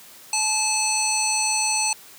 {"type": "harmonic tone with a mistuned harmonic", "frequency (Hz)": 867, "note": "A5", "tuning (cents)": -26, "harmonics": [1, 3, 5, 7, 9, 10], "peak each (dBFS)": [-27, -27, -27, -27, -27, -27], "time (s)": [0.33, 1.93], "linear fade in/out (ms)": 2, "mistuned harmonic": 10, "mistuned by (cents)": -16, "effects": ["white hiss -46 dBFS RMS until 2.18 s", "high-pass 100 Hz 12 dB/octave"]}